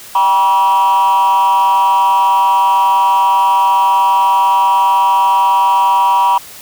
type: tone with frequency modulation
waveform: sine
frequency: 965 Hz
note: B5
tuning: 40 cents flat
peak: -5 dBFS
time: 0.15-6.38 s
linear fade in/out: 5 ms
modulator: 179 Hz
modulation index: 0.66
effects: tanh soft clip ceiling -7 dBFS + white hiss -34 dBFS RMS until 6.61 s